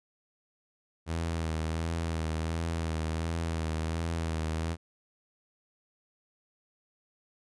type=tone with vibrato; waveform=sawtooth; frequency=81.3 Hz; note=E2; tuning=23 cents flat; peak=-26 dBFS; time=1.06-4.77 s; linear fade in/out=50 ms; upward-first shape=sine; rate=1.4 Hz; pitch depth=43 cents each way; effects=resampled to 24000 Hz